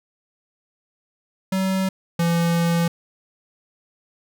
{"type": "tone pair in turn", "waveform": "square", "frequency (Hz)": [190, 169.27], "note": ["F#3", "E3"], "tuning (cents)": [46, 46], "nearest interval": "major second", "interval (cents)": 200, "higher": "first", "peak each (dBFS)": [-20, -18], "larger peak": "second", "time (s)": [[1.52, 1.89], [2.19, 2.88]], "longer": "second", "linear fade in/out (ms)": 5, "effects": []}